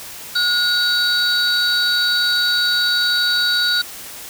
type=tone cluster; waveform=sine; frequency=1445 / 3845 / 4534 Hz; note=F#6 / B7 / C#8; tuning=-41 / -47 / +38 cents; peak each=-18 dBFS; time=0.35-3.82 s; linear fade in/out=10 ms; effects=tanh soft clip ceiling -8 dBFS + white hiss -34 dBFS RMS until 4.29 s